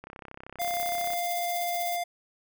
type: click train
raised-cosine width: 0.5 ms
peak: -27 dBFS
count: 37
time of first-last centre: 0.04-1.134 s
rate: 32.9 Hz
type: tone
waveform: square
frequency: 698 Hz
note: F5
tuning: 1 cent flat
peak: -29 dBFS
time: 0.59-2.04 s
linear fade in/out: 10 ms
type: noise with tremolo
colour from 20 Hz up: violet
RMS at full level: -34 dBFS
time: 0.61-1.97 s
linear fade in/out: 5 ms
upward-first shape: triangle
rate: 16 Hz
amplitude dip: 65%
effects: none